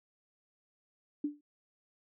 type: tone with exponential decay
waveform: sine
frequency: 293.4 Hz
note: D4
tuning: 2 cents flat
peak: -27 dBFS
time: 1.24-1.41 s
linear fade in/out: 5 ms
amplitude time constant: 35 ms
effects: none